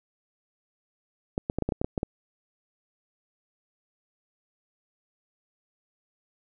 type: clicks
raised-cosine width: 2 ms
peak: -13 dBFS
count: 10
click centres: 1.379 / 1.499 / 1.586 / 1.623 / 1.69 / 1.722 / 1.815 / 1.845 / 1.978 / 2.031 s
effects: none